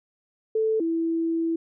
sine tone pair in turn, 440 / 329.6 Hz, A4 / E4, 0 / 0 cents, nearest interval perfect fourth, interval 500 cents, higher first, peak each -20 / -22 dBFS, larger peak first, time 0.55-0.8 / 0.8-1.56 s, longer second, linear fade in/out 5 ms, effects none

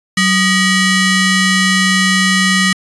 sawtooth ring-modulated tone, 1046.5 Hz, C6, in tune, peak -3 dBFS, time 0.17-2.73 s, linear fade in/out 5 ms, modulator 858 Hz, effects resampled to 22050 Hz

